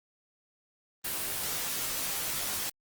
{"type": "noise with comb filter", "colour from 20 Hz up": "white", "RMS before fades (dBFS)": -33, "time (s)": [1.04, 2.7], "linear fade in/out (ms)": 10, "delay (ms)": 18, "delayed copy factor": -0.8, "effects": ["Opus 24 kbps"]}